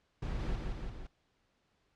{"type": "noise with echo", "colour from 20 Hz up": "brown", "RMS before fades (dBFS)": -36, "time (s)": [0.22, 0.56], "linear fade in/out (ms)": 5, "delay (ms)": 170, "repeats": 3, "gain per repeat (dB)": -3, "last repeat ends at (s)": 1.07, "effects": ["pink hiss -75 dBFS RMS until 1.95 s", "low-pass 5000 Hz 12 dB/octave"]}